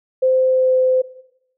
sine tone with pitch glide, 518 to 514.4 Hz, C5 to C5, -17 to -30 cents, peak -12 dBFS, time 0.22-1.02 s, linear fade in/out 10 ms, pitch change -13 cents, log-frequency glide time 0.48-0.75 s, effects noise-tail reverb RT60 0.8 s tail -17 dB re dry

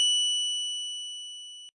40% pulse tone with level ramp, 2960 Hz, F#7, in tune, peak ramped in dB -19 to -43 dBFS, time 0-1.69 s, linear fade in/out 0 ms, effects noise-tail reverb RT60 0.1 s tail -25 dB re dry + resampled to 24000 Hz

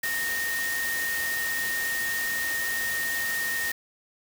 sine tone in noise, 1847 Hz, A#6, 16 cents flat, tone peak -27 dBFS, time 0.03-3.72 s, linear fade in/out 5 ms, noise white, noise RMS -33 dBFS, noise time 0.03-3.72 s, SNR +3 dB, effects none

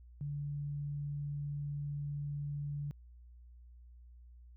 sine tone, 144.6 Hz, D3, 27 cents flat, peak -36 dBFS, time 0.21-2.91 s, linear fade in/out 0 ms, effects added 60 Hz sine -53 dBFS peak until 4.56 s

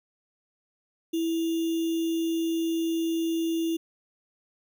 sine tone with sample-and-hold, 329.6 Hz, E4, in tune, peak -24 dBFS, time 1.13-3.77 s, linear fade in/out 10 ms, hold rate 3150 Hz, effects none

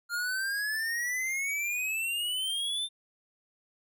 square exponential sweep, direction up, 1396.9 to 3600 Hz, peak -30 dBFS, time 0.09-2.89 s, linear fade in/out 50 ms, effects none

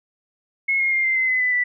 sine tone with pitch steps, 2174 / 2144 / 2115 / 2085 / 2057 / 2028 / 2000 / 1972.9 Hz, C#7 / C7 / C7 / C7 / C7 / B6 / B6 / B6, -34 / +42 / +18 / -7 / -30 / +45 / +21 / -2 cents, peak -17 dBFS, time 0.68-1.64 s, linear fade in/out 10 ms, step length 120 ms, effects none

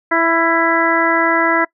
harmonic tone with a mistuned harmonic, 331.1 Hz, E4, 8 cents sharp, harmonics 1 / 2 / 3 / 4 / 5 / 6, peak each -19 / -19 / -19 / -19 / -19 / -19 dBFS, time 0.11-1.65 s, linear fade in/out 10 ms, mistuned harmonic 4, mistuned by +18 cents, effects noise-tail reverb RT60 0.1 s tail -23 dB re dry

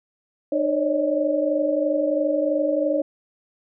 sine tone cluster, 303.8 / 542 / 565 / 617 Hz, D#4 / C#5 / C#5 / D#5, -41 / -39 / +33 / -15 cents, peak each -24 / -27 / -22 / -27 dBFS, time 0.52-3.02 s, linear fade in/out 5 ms, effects none

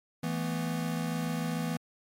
square chord, E suspended fourth, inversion none, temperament equal, 164.81 / 220 / 246.9 Hz, E3 / A3 / B3, 0 / 0 / 0 cents, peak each -33 / -38 / -36 dBFS, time 0.23-1.77 s, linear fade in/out 5 ms, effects MP3 64 kbps

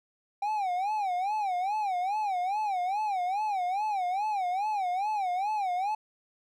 triangle tone with vibrato, 784 Hz, G5, in tune, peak -25 dBFS, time 0.42-5.95 s, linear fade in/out 5 ms, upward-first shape sine, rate 2.4 Hz, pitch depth 170 cents each way, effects none

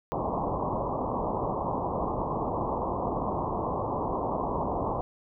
white low-pass noise, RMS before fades -30 dBFS, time 0.12-5.01 s, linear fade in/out 0 ms, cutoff 1100 Hz, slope 96 dB/octave, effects none

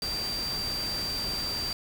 sine tone in noise, 4699 Hz, D8, in tune, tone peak -30 dBFS, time 0.02-1.73 s, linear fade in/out 2 ms, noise pink, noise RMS -37 dBFS, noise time 0.02-1.73 s, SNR +4 dB, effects none

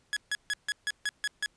sawtooth tone bursts, 1680 Hz, G#6, 19 cents sharp, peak -24 dBFS, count 8, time 0.13-1.46 s, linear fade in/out 0 ms, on 35 ms, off 150 ms, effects pink hiss -68 dBFS RMS until 1.56 s + resampled to 22050 Hz

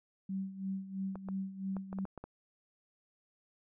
sine tone with tremolo, 192.4 Hz, G3, 32 cents flat, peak -33 dBFS, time 0.29-2.05 s, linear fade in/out 5 ms, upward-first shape sine, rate 3 Hz, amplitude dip 75%
clicks, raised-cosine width 1 ms, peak -30 dBFS, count 8, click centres 1.156 / 1.287 / 1.767 / 1.929 / 1.987 / 2.053 / 2.177 / 2.24 s
effects none

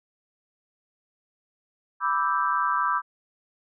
sine chord, E minor seventh, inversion second, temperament equal, 987.8 / 1174.7 / 1318.5 / 1568 Hz, B5 / D6 / E6 / G6, 0 / 0 / 0 / 0 cents, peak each -27 / -25 / -28 / -30 dBFS, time 2-3.02 s, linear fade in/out 50 ms, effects none

